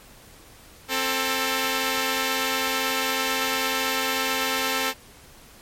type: tone pair together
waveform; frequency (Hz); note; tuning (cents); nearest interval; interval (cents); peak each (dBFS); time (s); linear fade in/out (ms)
5% pulse; 264 / 443; C4 / A4; +16 / +12; major sixth; 896; -14; 0.88-4.94; 50
effects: pink hiss -49 dBFS RMS until 5.61 s + MP3 64 kbps